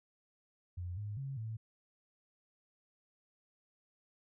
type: tone with pitch steps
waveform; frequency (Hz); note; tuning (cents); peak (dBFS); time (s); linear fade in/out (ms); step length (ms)
sine; 88.8 / 103.9 / 136.3 / 111.1; F2 / G#2 / C#3 / A2; +29 / +1 / -29 / +17; -38; 0.77-1.57; 10; 200
effects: none